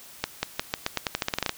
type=accelerating click train; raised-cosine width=0.2 ms; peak=-7 dBFS; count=15; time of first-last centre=0.24-1.494 s; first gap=190 ms; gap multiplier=0.87; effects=white hiss -47 dBFS RMS until 1.57 s